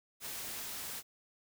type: noise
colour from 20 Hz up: white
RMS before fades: -42 dBFS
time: 0.2-1.03 s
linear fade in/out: 50 ms
effects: none